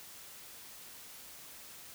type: silence
effects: white hiss -51 dBFS RMS until 1.94 s